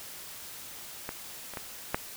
clicks, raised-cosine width 0.5 ms, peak -19 / -27 / -20 / -11 dBFS, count 4, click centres 1.091 / 1.537 / 1.572 / 1.945 s, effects white hiss -44 dBFS RMS until 2.16 s

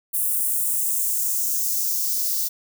violet noise with high-pass filter sweep, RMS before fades -23 dBFS, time 0.13-2.49 s, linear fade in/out 20 ms, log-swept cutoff 10000 to 4700 Hz, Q 2.1, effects none

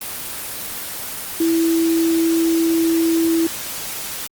sine tone in noise, 329.6 Hz, E4, in tune, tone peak -14 dBFS, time 1.4-3.47 s, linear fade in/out 5 ms, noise white, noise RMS -28 dBFS, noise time 0.01-4.27 s, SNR +11 dB, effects Opus 24 kbps

